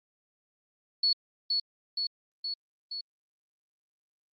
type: tone with echo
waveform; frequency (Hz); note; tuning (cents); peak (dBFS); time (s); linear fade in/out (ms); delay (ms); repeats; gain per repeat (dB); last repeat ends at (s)
sine; 4401; C#8; -13; -22; 1.03-1.13; 5; 470; 4; -3; 3.01
effects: Opus 48 kbps